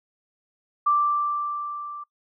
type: tone with level ramp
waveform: sine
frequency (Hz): 1174.7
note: D6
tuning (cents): 0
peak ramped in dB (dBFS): -16 to -34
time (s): 0.86-2.04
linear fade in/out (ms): 10
effects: noise-tail reverb RT60 0.1 s tail -22 dB re dry